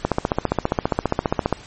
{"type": "click train", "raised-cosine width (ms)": 1, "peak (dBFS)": -3, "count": 23, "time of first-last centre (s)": [0.05, 1.527], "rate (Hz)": 14.9, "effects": ["pink hiss -42 dBFS RMS until 1.66 s", "MP3 32 kbps"]}